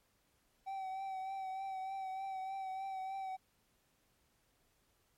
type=tone with vibrato; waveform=triangle; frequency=767 Hz; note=G5; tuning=38 cents flat; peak=-37 dBFS; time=0.66-3.37 s; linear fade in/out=20 ms; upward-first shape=triangle; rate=3.3 Hz; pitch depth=32 cents each way; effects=pink hiss -75 dBFS RMS until 5.17 s + MP3 64 kbps